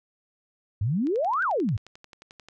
sine exponential two-way sweep, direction up then down, 92.4 to 1600 to 92.4 Hz, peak -22 dBFS, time 0.81-1.77 s, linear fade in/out 5 ms, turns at 1.43 s
click train, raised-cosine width 0.2 ms, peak -29 dBFS, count 17, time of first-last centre 1.07-2.486 s, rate 11.3 Hz
effects none

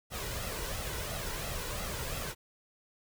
pink noise with flanger, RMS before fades -37 dBFS, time 0.1-2.35 s, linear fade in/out 50 ms, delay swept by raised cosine 1.5 to 2.09 ms, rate 2.9 Hz, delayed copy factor +0.55, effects none

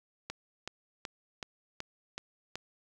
click train, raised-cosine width 0.2 ms, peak -20 dBFS, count 7, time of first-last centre 0.3-2.556 s, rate 2.66 Hz, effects 10-bit

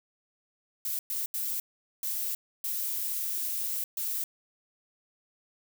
violet noise bursts at uneven times, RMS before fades -32 dBFS, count 6, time 0.85-0.99 / 1.1-1.26 / 1.34-1.6 / 2.03-2.35 / 2.64-3.84 / 3.97-4.24 s, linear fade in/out 2 ms, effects none

